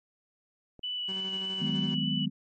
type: click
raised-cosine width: 2 ms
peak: -36 dBFS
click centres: 0.793 s
type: tone with vibrato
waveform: sine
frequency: 2965 Hz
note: F#7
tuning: 3 cents sharp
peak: -31 dBFS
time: 0.83-2.26 s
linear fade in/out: 10 ms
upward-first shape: square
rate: 3.3 Hz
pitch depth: 8 cents each way
type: tone with tremolo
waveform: 30% pulse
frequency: 190.7 Hz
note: G3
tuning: 47 cents flat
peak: -36 dBFS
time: 1.08-1.95 s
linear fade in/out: 10 ms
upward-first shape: square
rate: 12 Hz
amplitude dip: 35%
type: chord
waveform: sine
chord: G# minor seventh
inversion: second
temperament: just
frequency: 155.74 / 186.89 / 207.7 / 249.2 Hz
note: D#3 / F#3 / G#3 / B3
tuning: +2 / +18 / 0 / +16 cents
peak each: -33 dBFS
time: 1.6-2.3 s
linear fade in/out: 20 ms
effects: MP3 32 kbps